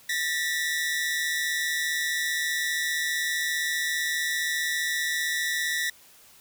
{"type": "tone pair together", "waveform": "sawtooth", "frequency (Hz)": [1787.8, 1943], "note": ["A6", "B6"], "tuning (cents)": [27, -29], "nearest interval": "minor second", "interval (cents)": 144, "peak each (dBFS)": [-26, -24], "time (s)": [0.09, 5.9], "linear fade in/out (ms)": 5, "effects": ["white hiss -54 dBFS RMS until 6.4 s"]}